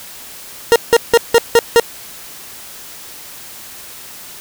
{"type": "tone bursts", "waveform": "40% pulse", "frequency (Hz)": 466.2, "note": "A#4", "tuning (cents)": 0, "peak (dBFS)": -4, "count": 6, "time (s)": [0.72, 1.798], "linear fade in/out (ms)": 0, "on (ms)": 38, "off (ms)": 170, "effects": ["white hiss -34 dBFS RMS until 4.4 s"]}